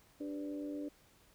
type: harmonic tone with a mistuned harmonic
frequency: 97.8 Hz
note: G2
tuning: 4 cents flat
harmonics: 3 / 4 / 5 / 6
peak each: -39 / -51 / -49 / -50 dBFS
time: 0.2-0.89 s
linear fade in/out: 10 ms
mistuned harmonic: 5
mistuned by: +34 cents
effects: pink hiss -66 dBFS RMS until 1.34 s